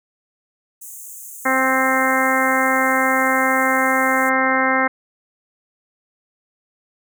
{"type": "high-pass noise", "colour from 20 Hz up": "pink", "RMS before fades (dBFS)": -36, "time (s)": [0.81, 4.3], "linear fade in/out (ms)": 10, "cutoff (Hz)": 6400, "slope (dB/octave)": 96}
{"type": "harmonic tone", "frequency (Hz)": 262.4, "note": "C4", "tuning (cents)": 5, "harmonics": [1, 2, 3, 4, 5, 6, 7, 8], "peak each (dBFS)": [-23, -23, -23, -23, -23, -23, -23, -23], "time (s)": [1.45, 4.88], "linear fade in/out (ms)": 10}
{"effects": []}